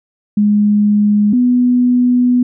sine tone pair in turn, 207.7 / 247.1 Hz, G#3 / B3, 0 / +1 cents, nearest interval minor third, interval 301 cents, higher second, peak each -8 / -8 dBFS, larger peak neither, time 0.37-1.33 / 1.33-2.43 s, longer second, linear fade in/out 5 ms, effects none

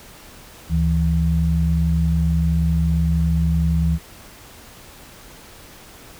sine tone pair together, 73.2 / 163.95 Hz, D2 / E3, -5 / -9 cents, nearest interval octave + major second, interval 1396 cents, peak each -18 dBFS, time 0.69-3.99 s, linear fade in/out 50 ms, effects pink hiss -43 dBFS RMS until 6.19 s

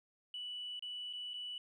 sine tone with dropouts, 2960 Hz, F#7, in tune, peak -40 dBFS, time 0.34-1.58 s, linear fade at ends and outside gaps 2 ms, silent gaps 0.794-0.824 / 1.129-1.134 / 1.335-1.34 s, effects tanh soft clip ceiling -36 dBFS

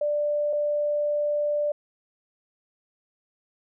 sine tone pair in turn, 590 / 590 Hz, D5 / D5, +8 / +8 cents, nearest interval unison, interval 0 cents, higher neither, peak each -22 dBFS, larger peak neither, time 0.01-0.53 / 0.53-1.72 s, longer second, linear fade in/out 5 ms, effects none

